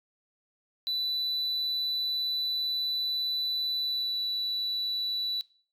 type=tone with pitch glide; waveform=sine; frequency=3979 to 3954 Hz; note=B7 to B7; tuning=+12 to +1 cents; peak=-26 dBFS; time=0.87-5.41 s; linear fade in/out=0 ms; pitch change=-11 cents; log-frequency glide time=3.77-4.19 s; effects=noise-tail reverb RT60 0.4 s tail -20 dB re dry + tanh soft clip ceiling -26 dBFS